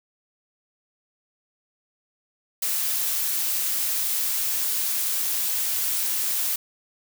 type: noise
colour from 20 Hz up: blue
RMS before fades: -25 dBFS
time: 2.62-6.56 s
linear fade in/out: 5 ms
effects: none